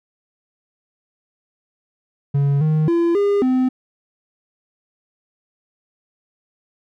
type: tone with pitch steps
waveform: triangle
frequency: 140.9 / 155.3 / 339.4 / 404.9 / 256.6 Hz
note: C#3 / D#3 / F4 / G#4 / C4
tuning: +29 / -3 / -49 / -44 / -34 cents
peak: -12 dBFS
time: 2.34-3.69 s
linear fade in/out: 10 ms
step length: 270 ms
effects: none